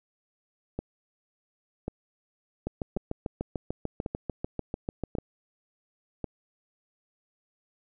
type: two click trains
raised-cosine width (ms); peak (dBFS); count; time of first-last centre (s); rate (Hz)
2; -18 / -17; 6 / 18; 0.79-6.243 / 2.67-5.185; 0.917 / 6.76
effects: none